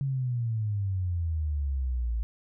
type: exponential sweep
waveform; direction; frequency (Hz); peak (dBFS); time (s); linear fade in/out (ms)
sine; down; 139.8 to 55.2; -26; 0.01-2.23; 0
effects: none